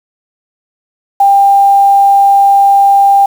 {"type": "tone with quantisation", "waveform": "sine", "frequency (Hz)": 795, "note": "G5", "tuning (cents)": 24, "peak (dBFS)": -3, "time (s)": [1.2, 3.26], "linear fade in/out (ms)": 5, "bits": 5, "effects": []}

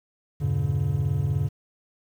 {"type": "chord", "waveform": "triangle", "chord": "E diminished seventh", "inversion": "none", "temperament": "just", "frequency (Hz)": [82.41, 98.89, 118.67, 142.4], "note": ["E2", "G2", "Bb2", "Db3"], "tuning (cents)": [0, 16, 31, 47], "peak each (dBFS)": [-29, -25, -28, -23], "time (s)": [0.4, 1.49], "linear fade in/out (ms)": 20, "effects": ["9-bit"]}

